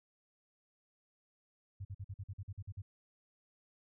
sine tone bursts, 97.8 Hz, G2, 4 cents flat, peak -40 dBFS, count 11, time 1.8-2.82 s, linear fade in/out 10 ms, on 50 ms, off 47 ms, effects none

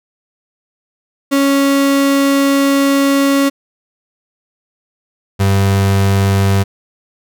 35% pulse tone pair in turn, 277.2 / 98 Hz, C#4 / G2, 0 / 0 cents, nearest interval octave + tritone, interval 1800 cents, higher first, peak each -8 dBFS, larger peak neither, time 1.31-3.5 / 5.39-6.64 s, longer first, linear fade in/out 20 ms, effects none

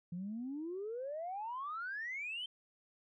sine exponential sweep, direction up, 168.4 to 3136 Hz, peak -38 dBFS, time 0.12-2.46 s, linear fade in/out 5 ms, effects tanh soft clip ceiling -34 dBFS

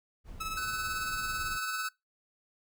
brown noise, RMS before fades -45 dBFS, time 0.24-1.6 s, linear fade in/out 50 ms
sawtooth tone with tremolo, 1300 Hz, E6, 24 cents flat, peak -29 dBFS, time 0.4-1.89 s, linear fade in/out 10 ms, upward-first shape sine, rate 18 Hz, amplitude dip 50%
square tone, 1500 Hz, F#6, 23 cents sharp, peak -36 dBFS, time 0.57-1.89 s, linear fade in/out 5 ms
effects noise-tail reverb RT60 0.2 s tail -24 dB re dry

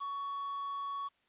triangle tone with quantisation, 1119 Hz, C#6, 16 cents sharp, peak -34 dBFS, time 0-1.09 s, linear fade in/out 20 ms, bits 9, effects white hiss -73 dBFS RMS until 1.28 s + resampled to 8000 Hz

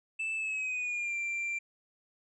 triangle tone with pitch glide, 2637 to 2363 Hz, E7 to D7, 0 to +10 cents, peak -30 dBFS, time 0.19-1.59 s, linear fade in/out 10 ms, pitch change -190 cents, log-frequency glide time 0.35-1.16 s, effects resampled to 24000 Hz

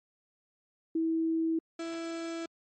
sine / 35% pulse tone pair in turn, 325.2 / 331.6 Hz, E4 / E4, -23 / +10 cents, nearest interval unison, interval 33 cents, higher second, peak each -26 / -33 dBFS, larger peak first, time 0.95-1.59 / 1.79-2.46 s, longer second, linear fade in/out 5 ms, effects MP3 32 kbps

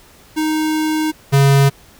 square tone pair in turn, 311.1 / 138.58 Hz, D#4 / C#3, 0 / 0 cents, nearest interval octave + major second, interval 1400 cents, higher first, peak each -16 / -9 dBFS, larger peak second, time 0.36-1.12 / 1.32-1.7 s, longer first, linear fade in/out 20 ms, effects pink hiss -46 dBFS RMS until 1.99 s

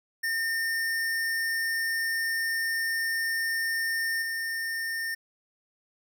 square tone with level steps, 1816 Hz, A#6, 46 cents flat, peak -27 / -30 dBFS, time 0.23-5.15 s, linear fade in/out 10 ms, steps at 4.22 s, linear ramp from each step 2 ms, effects none

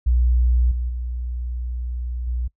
sine tone with level steps, 60.8 Hz, B1, 26 cents flat, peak -14 / -21 / -24 / -21 dBFS, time 0.06-2.48 s, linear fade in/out 10 ms, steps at 0.71 / 0.89 / 2.27 s, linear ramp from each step 5 ms, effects noise-tail reverb RT60 0.1 s tail -22 dB re dry

